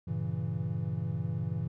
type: chord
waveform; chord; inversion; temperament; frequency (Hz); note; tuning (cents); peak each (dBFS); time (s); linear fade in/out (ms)
triangle; G diminished seventh; none; equal; 98 / 116.54 / 138.59 / 164.81; G2 / Bb2 / Db3 / Fb3; 0 / 0 / 0 / 0; -35 / -34 / -35 / -33; 0.07-1.68; 10
effects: none